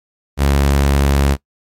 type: tone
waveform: sawtooth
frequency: 69.8 Hz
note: C#2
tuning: 13 cents sharp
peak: -7 dBFS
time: 0.37-1.37 s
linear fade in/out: 50 ms
effects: noise-tail reverb RT60 0.1 s tail -21 dB re dry + MP3 64 kbps